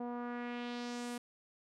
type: tone with low-pass filter sweep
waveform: sawtooth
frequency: 241.6 Hz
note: B3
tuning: 38 cents flat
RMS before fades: -41 dBFS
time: 0-1.18 s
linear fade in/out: 5 ms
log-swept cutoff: 760 to 11000 Hz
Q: 1.7
effects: none